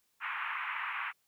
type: band-pass noise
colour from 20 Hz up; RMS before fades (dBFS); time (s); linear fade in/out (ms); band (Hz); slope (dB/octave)
pink; -37; 0.2-1.13; 50; 970 to 2600; 48
effects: white hiss -75 dBFS RMS until 1.27 s